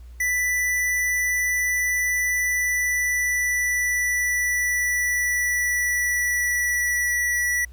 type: tone with pitch glide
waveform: square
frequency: 1979 to 1949.5 Hz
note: B6 to B6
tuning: +3 to -23 cents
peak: -21 dBFS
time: 0.2-7.65 s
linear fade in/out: 5 ms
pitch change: -26 cents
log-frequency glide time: 2.37-7.32 s
effects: added 60 Hz sine -39 dBFS peak until 7.72 s + pink hiss -60 dBFS RMS until 7.72 s